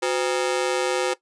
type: ring-modulated tone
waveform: sawtooth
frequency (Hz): 438.2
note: A4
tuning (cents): -7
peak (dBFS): -14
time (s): 0.02-1.14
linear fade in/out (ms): 10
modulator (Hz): 71.4
effects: noise-tail reverb RT60 0.1 s tail -17 dB re dry + resampled to 22050 Hz